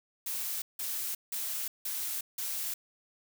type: noise bursts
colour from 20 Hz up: blue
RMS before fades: -35 dBFS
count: 5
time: 0.26-2.74 s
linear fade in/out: 5 ms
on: 360 ms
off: 170 ms
effects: none